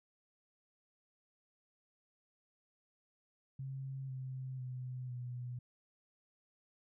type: tone with pitch steps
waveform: sine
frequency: 134.3 / 130.55 / 126.91 / 123.37 Hz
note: C3 / C3 / B2 / B2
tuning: +46 / -3 / +48 / -1 cents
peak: -40 dBFS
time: 3.59-5.59 s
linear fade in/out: 5 ms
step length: 500 ms
effects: none